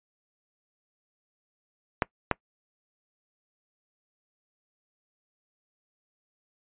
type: clicks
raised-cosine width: 0.5 ms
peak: -7 dBFS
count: 2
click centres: 2.022 / 2.313 s
effects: noise-tail reverb RT60 0.1 s tail -23 dB re dry + resampled to 8000 Hz